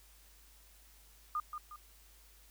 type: tone with echo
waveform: sine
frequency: 1217 Hz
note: D#6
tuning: 39 cents flat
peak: -32 dBFS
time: 1.35-1.4 s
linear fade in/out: 2 ms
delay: 180 ms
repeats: 2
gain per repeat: -7 dB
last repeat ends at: 1.76 s
effects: added 51 Hz sine -61 dBFS peak until 2.5 s + white hiss -63 dBFS RMS until 2.5 s